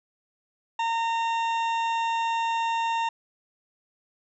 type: harmonic tone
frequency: 917 Hz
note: A#5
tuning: 29 cents flat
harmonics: 1 / 2 / 3 / 4 / 6 / 7 / 8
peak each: -24 / -37 / -35 / -39 / -51 / -52 / -52 dBFS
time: 0.79-3.09 s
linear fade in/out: 5 ms
effects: none